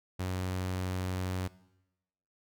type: tone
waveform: sawtooth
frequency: 92.3 Hz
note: F#2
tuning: 4 cents flat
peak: -28 dBFS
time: 0.19-1.48 s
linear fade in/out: 10 ms
effects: noise-tail reverb RT60 0.9 s tail -19 dB re dry